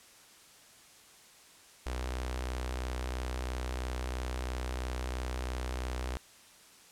sawtooth tone with notch filter, 63 Hz, B1, 35 cents sharp, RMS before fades -36 dBFS, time 1.86-6.17 s, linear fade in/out 0 ms, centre 160 Hz, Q 0.56, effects white hiss -57 dBFS RMS until 6.91 s + low-pass 10000 Hz 12 dB/octave

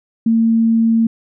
sine tone, 226.9 Hz, A#3, 47 cents flat, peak -10 dBFS, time 0.26-1.07 s, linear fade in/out 5 ms, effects none

